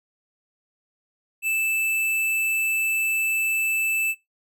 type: tone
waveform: square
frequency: 2637 Hz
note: E7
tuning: in tune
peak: -22 dBFS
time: 1.42-4.15 s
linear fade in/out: 50 ms
effects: noise-tail reverb RT60 0.2 s tail -21 dB re dry